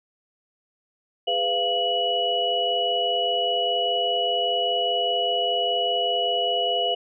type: tone cluster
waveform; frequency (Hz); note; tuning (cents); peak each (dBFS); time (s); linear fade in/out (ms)
sine; 412.3 / 497.3 / 688 / 2933; G#4 / B4 / F5 / F#7; -13 / +12 / -26 / -16; -31 / -28 / -25 / -24; 1.27-6.95; 10
effects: none